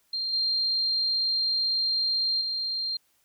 sine tone with level steps, 4186 Hz, C8, in tune, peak -27 / -23 / -27 dBFS, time 0.13-2.97 s, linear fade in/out 5 ms, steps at 0.33 / 2.41 s, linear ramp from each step 2 ms, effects white hiss -68 dBFS RMS until 3.24 s

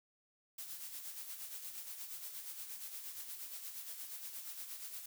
blue noise with tremolo, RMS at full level -45 dBFS, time 0.58-5.06 s, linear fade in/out 5 ms, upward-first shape sine, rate 8.5 Hz, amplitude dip 50%, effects none

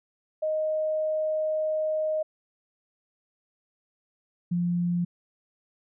sine tone pair in turn, 622.3 / 174.63 Hz, D#5 / F3, 0 / 0 cents, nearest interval octave + minor seventh, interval 2200 cents, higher first, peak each -24 / -23 dBFS, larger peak second, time 0.42-2.23 / 4.51-5.05 s, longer first, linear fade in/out 10 ms, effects none

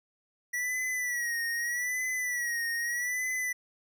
square tone with vibrato, 1937 Hz, B6, 34 cents flat, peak -30 dBFS, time 0.53-3.53 s, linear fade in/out 10 ms, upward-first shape sine, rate 0.81 Hz, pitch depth 73 cents each way, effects none

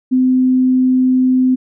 sine tone, 256.4 Hz, C4, 35 cents flat, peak -9 dBFS, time 0.11-1.56 s, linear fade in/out 20 ms, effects none

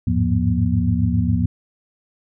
sine tone cluster, 81.2 / 100.8 / 108 / 175.4 / 239.6 Hz, E2 / G2 / A2 / F3 / A#3, -26 / +49 / -32 / +8 / +48 cents, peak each -22 dBFS, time 0.07-1.46 s, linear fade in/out 5 ms, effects none

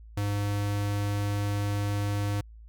square tone, 102.1 Hz, G#2, 29 cents flat, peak -27 dBFS, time 0.17-2.41 s, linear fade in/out 5 ms, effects added 55 Hz sine -45 dBFS peak until 2.68 s

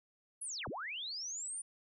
sine linear two-way sweep, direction down then up, 11000 to 60.5 to 9430 Hz, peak -39 dBFS, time 0.41-1.62 s, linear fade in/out 10 ms, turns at 0.68 s, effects none

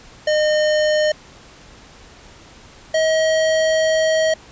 square tone pair in turn, 610 / 635.4 Hz, D#5 / D#5, -34 / +36 cents, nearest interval minor second, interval 70 cents, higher second, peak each -15 / -15 dBFS, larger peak neither, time 0.27-1.12 / 2.94-4.34 s, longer second, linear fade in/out 5 ms, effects pink hiss -44 dBFS RMS until 4.51 s + resampled to 16000 Hz

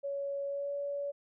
sine tone with pitch glide, 560 to 568.1 Hz, C#5 to C#5, +18 to +42 cents, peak -33 dBFS, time 0.03-1.12 s, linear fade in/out 20 ms, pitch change +24 cents, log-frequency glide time 0.46-0.73 s, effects none

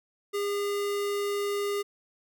square tone, 406 Hz, G#4, 39 cents flat, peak -28 dBFS, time 0.33-1.83 s, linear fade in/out 20 ms, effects none

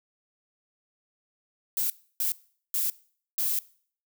violet noise bursts at uneven times, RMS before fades -27 dBFS, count 4, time 1.77-1.9 / 2.2-2.32 / 2.74-2.9 / 3.38-3.59 s, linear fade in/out 2 ms, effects noise-tail reverb RT60 0.5 s tail -21 dB re dry

